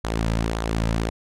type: tone with flanger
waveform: sawtooth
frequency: 55.8 Hz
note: A1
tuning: 25 cents sharp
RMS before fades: -24 dBFS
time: 0.04-1.1 s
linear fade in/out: 5 ms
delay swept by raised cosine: 0.37 to 2.77 ms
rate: 1.8 Hz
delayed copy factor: -0.5
effects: low-pass 9000 Hz 12 dB/octave